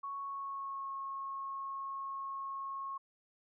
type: tone with pitch glide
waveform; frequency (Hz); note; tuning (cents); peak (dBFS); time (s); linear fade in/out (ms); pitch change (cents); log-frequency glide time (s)
sine; 1108.7 to 1090.3; C#6 to C#6; 0 to -29; -38; 0.03-2.98; 10; -29; 0.19-0.92
effects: none